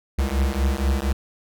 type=beating tone pair; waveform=square; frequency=65.41 / 69.61 Hz; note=C2 / C#2; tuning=0 / +8 cents; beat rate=4.2 Hz; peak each=-23 dBFS; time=0.18-1.13 s; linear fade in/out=10 ms; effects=none